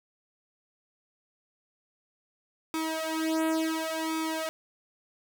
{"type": "tone with flanger", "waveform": "sawtooth", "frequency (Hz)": 320, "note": "D#4", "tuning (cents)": 49, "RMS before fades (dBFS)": -30, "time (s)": [2.74, 4.49], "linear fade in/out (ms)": 0, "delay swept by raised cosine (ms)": [0.84, 3.04], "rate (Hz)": 0.7, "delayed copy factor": 1, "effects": []}